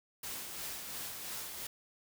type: noise with tremolo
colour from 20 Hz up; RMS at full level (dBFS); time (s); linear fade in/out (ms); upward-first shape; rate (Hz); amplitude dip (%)
white; -41; 0.23-1.67; 5; sine; 2.9; 35
effects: none

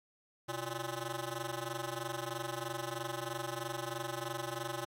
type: ring-modulated tone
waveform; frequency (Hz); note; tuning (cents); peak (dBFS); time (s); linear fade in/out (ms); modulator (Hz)
10% pulse; 233.1; A#3; 0; -26; 0.48-4.85; 5; 105
effects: AAC 64 kbps

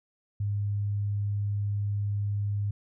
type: tone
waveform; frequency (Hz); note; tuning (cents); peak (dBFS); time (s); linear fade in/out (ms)
sine; 102.1; G#2; -29; -26; 0.4-2.71; 5
effects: none

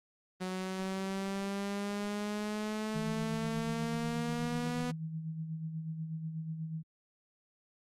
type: exponential sweep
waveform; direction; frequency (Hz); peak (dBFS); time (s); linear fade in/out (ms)
sawtooth; up; 184.3 to 246.9; -30; 0.4-4.92; 20
type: tone with tremolo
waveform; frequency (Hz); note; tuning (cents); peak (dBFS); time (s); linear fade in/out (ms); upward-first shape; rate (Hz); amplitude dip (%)
sine; 160; D#3; +49; -34; 2.94-6.83; 20; sine; 8.2; 50
effects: low-pass 10000 Hz 12 dB/octave + Opus 24 kbps

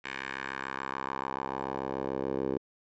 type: tone with band-pass filter sweep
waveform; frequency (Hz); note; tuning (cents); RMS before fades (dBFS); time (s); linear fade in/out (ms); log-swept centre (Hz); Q
10% pulse; 66.9; C2; +39; -35; 0.04-2.58; 10; 2100 to 420; 2
effects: resampled to 16000 Hz

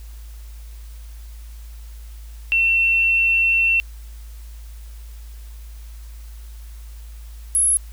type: tone pair in turn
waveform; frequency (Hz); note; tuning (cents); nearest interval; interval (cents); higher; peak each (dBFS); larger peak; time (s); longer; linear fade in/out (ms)
sine; 2703 / 10765; E7 / E9; +43 / +35; 2 octaves; 2392; second; -14; neither; 2.52-3.8 / 7.55-7.77; first; 0
effects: added 55 Hz sine -34 dBFS peak until 7.92 s + white hiss -51 dBFS RMS until 7.92 s

